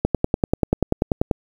click train, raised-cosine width 2 ms, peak -3 dBFS, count 14, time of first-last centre 0.05-1.312 s, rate 10.3 Hz, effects 7-bit

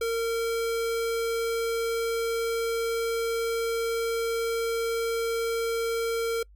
square tone, 459 Hz, A#4, 27 cents flat, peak -26 dBFS, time 0.01-6.43 s, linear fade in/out 5 ms, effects noise-tail reverb RT60 0.1 s tail -26 dB re dry + added 50 Hz sine -50 dBFS peak until 6.55 s

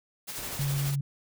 white noise with tremolo, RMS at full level -36 dBFS, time 0.27-0.96 s, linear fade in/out 20 ms, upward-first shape sine, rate 12 Hz, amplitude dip 40%
pink noise, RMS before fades -42 dBFS, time 0.38-0.91 s, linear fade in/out 2 ms
sine tone, 140 Hz, C#3, 18 cents sharp, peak -26 dBFS, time 0.59-1.01 s, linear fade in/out 5 ms
effects none

